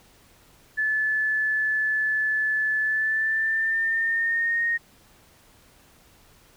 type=tone with pitch glide; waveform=sine; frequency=1734 to 1858.5 Hz; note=A6 to A#6; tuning=-26 to -6 cents; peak=-21 dBFS; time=0.77-4.78 s; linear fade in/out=20 ms; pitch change=+120 cents; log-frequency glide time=2.81-4.64 s; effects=pink hiss -56 dBFS RMS until 6.56 s